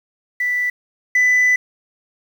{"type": "tone pair in turn", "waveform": "sine", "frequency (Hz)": [1975.5, 1995], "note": ["B6", "B6"], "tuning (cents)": [0, 17], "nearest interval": "unison", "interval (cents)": 17, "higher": "second", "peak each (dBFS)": [-16, -9], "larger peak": "second", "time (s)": [[0.4, 0.7], [1.15, 1.56]], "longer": "second", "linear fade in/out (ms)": 5, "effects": ["tanh soft clip ceiling -10 dBFS", "7-bit"]}